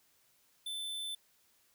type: tone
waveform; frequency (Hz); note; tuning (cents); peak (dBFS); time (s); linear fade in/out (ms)
square; 3528; A7; +4; -38; 0.66-1.15; 5
effects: white hiss -70 dBFS RMS until 1.74 s